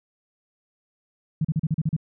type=tone bursts; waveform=sine; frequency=156.9 Hz; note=D#3; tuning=15 cents sharp; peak=-19 dBFS; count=8; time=1.41-1.965 s; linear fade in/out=5 ms; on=37 ms; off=37 ms; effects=none